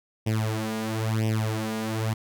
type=tone with flanger; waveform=sawtooth; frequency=110 Hz; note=A2; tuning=in tune; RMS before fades=-27 dBFS; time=0.26-2.14 s; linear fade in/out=10 ms; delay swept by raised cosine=0.35 to 4.25 ms; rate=1 Hz; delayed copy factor=+0.9; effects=none